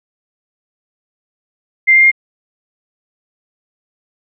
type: tone with pitch steps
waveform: sine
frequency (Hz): 2093 / 2108 / 2122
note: C7 / C7 / C7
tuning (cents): 0 / +12 / +24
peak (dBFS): -5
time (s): 1.87-2.116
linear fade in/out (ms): 20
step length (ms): 82
effects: none